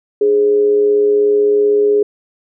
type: tone with amplitude modulation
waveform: sine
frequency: 415.3 Hz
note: G#4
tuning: in tune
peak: -7 dBFS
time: 0.21-2.03 s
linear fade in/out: 5 ms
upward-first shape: sine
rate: 116 Hz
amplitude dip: 40%
effects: none